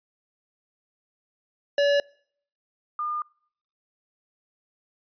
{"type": "tone pair in turn", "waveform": ["square", "sine"], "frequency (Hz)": [571, 1209.9], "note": ["D5", "D#6"], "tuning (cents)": [-49, -49], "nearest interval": "octave + minor second", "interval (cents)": 1300, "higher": "second", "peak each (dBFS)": [-19, -26], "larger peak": "first", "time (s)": [[1.78, 2], [2.99, 3.22]], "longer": "second", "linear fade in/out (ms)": 2, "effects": ["noise-tail reverb RT60 0.6 s tail -26 dB re dry", "resampled to 11025 Hz"]}